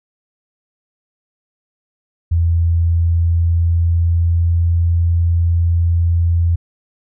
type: tone with pitch glide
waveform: sine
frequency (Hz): 84 to 84.93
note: E2 to F2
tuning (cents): +33 to -48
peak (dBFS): -11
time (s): 2.31-6.56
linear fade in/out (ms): 10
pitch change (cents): +19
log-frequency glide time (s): 2.57-4.88
effects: none